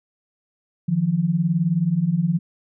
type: beating tone pair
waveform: sine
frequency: 155.1 / 174.1 Hz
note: D#3 / F3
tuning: -5 / -5 cents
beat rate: 19 Hz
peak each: -22 / -19 dBFS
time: 0.88-2.39 s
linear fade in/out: 10 ms
effects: none